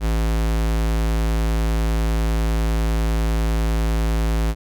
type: tone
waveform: square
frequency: 55 Hz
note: A1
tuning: in tune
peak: -18 dBFS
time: 0-4.55 s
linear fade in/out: 50 ms
effects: none